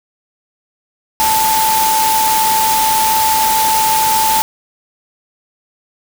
sine tone in noise, 880 Hz, A5, in tune, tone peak -12 dBFS, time 1.2-4.42 s, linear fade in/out 0 ms, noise white, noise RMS -17 dBFS, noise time 1.2-4.42 s, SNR +2 dB, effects none

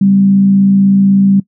sine tone with frequency modulation, 196 Hz, G3, in tune, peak -5 dBFS, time 0.01-1.4 s, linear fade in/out 5 ms, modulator 56.1 Hz, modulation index 0.27, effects noise-tail reverb RT60 0.1 s tail -20 dB re dry

